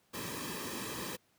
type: noise with comb filter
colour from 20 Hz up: pink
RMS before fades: -40 dBFS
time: 0.13-1.17 s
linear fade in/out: 20 ms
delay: 1.4 ms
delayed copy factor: -0.65
effects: pink hiss -71 dBFS RMS until 1.38 s + high-pass 100 Hz 12 dB/octave